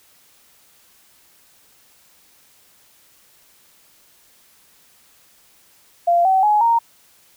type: tone with pitch steps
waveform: sine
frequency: 691 / 762.3 / 840.9 / 927.7 Hz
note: F5 / G5 / G#5 / A#5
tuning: -19 / -49 / +21 / -9 cents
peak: -12 dBFS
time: 6.07-6.79 s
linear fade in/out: 10 ms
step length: 180 ms
effects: white hiss -54 dBFS RMS until 7.36 s